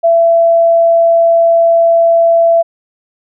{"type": "tone", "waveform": "sine", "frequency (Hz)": 670, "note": "E5", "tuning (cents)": 28, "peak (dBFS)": -5, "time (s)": [0.03, 2.63], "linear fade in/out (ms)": 20, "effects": []}